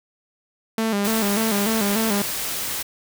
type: tone with vibrato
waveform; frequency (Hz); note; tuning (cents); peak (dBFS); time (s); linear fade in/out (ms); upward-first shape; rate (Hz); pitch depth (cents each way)
sawtooth; 212.2; G#3; +38; -16; 0.78-2.22; 2; square; 3.4; 87
type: noise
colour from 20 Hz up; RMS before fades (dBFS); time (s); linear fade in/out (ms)
white; -27; 1.04-2.83; 10
effects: none

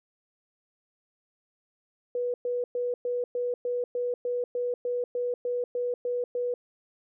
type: tone bursts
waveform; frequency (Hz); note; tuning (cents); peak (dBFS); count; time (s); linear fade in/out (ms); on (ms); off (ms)
sine; 489.1; B4; -17; -26; 15; 2.15-6.54; 2; 190; 110
effects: none

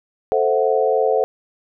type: chord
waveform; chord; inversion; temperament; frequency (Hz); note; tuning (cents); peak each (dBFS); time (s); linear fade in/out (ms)
sine; F# half-diminished seventh; first; equal; 440 / 523.3 / 659.3 / 740; A4 / C5 / E5 / F#5; 0 / 0 / 0 / 0; -18 / -19 / -23 / -22; 0.32-1.24; 0
effects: none

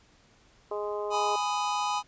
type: harmonic tone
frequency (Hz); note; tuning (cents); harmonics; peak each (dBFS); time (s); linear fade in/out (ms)
207.7; G#3; 0; 2 / 3 / 4 / 5 / 6; -32 / -36 / -41 / -38 / -46; 0.71-1.36; 5
type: chord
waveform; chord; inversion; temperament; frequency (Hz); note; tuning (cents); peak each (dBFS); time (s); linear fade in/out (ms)
square; G# minor; none; just; 830.6 / 996.7 / 1245.9; G#5 / B5 / D#6; 0 / +16 / +2; -31 / -32 / -34; 1.1-2.03; 50
effects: pink hiss -61 dBFS RMS until 2.07 s + resampled to 16000 Hz

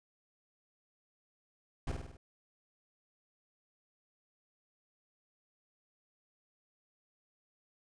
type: noise with echo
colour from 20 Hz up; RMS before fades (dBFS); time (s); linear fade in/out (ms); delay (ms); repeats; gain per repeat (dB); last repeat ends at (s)
brown; -34; 1.87-1.92; 5; 50; 5; -4; 2.17
effects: resampled to 22050 Hz

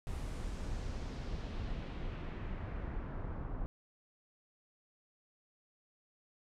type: noise with low-pass filter sweep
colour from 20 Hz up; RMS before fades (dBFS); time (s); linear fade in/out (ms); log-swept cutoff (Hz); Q
brown; -40; 0.07-3.66; 0; 11000 to 1100; 1.3
effects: none

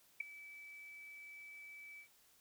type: tone with ADSR envelope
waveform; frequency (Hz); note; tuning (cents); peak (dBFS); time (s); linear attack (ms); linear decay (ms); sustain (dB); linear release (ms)
sine; 2303; D7; -34; -32; 0.2-2.08; 7; 6; -19; 91
effects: white hiss -69 dBFS RMS until 2.4 s

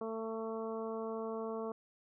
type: harmonic tone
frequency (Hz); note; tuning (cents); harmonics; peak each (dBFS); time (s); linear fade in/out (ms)
223.4; A3; +27; 1 / 2 / 3 / 4 / 5 / 6; -43 / -39 / -45 / -50 / -47 / -56; 0.01-1.72; 2
effects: none

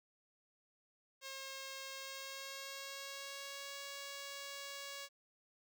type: tone with pitch glide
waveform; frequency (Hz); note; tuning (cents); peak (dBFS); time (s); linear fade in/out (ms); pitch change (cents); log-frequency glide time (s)
5% pulse; 538 to 558.9; C5 to C#5; +48 to +14; -34; 1.21-5.09; 50; +66; 1.94-3.78
effects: none

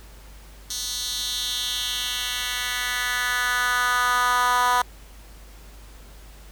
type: tone with high-pass filter sweep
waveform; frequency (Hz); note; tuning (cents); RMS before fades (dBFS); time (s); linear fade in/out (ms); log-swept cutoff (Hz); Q
10% pulse; 246.9; B3; 0; -24; 0.7-4.82; 5; 4900 to 940; 2.5
effects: added 50 Hz sine -43 dBFS peak until 6.51 s + pink hiss -50 dBFS RMS until 6.51 s

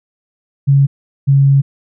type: tone pair in turn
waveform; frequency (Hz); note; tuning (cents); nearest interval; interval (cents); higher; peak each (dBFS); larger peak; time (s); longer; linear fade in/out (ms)
sine; 138.9 / 138.22; C#3 / C#3; +4 / -5; unison; 9; first; -6; neither; 0.67-0.87 / 1.27-1.62; second; 20
effects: none

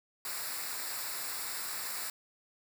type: noise with comb filter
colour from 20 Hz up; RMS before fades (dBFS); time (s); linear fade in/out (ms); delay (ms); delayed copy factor
white; -38; 0.25-2.1; 2; 0.32; -0.7
effects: none

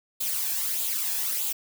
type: noise with flanger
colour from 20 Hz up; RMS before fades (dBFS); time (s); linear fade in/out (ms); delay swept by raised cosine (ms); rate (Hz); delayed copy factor
blue; -28; 0.2-1.53; 10; 0.26 to 1.21; 1.6; +0.55
effects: none

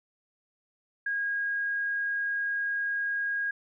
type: tone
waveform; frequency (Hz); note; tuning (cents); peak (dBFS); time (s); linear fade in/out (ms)
sine; 1635; G#6; -28; -27; 1.06-3.51; 5
effects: none

